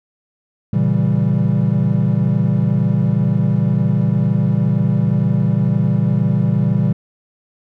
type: chord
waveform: triangle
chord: A# diminished seventh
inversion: none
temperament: equal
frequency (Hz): 116.54 / 138.59 / 164.81 / 196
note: A#2 / C#3 / E3 / G3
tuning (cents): 0 / 0 / 0 / 0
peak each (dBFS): -16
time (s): 0.73-6.93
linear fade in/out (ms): 5
effects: tanh soft clip ceiling -3 dBFS